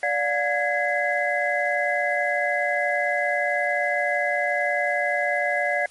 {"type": "tone cluster", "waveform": "sine", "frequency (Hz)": [584, 715, 1663, 2037], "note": ["D5", "F5", "G#6", "C7"], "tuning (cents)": [-10, 41, 2, -47], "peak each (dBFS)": -26, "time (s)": [0.03, 5.86], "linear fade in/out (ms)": 2, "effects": ["white hiss -51 dBFS RMS until 5.9 s", "MP3 48 kbps"]}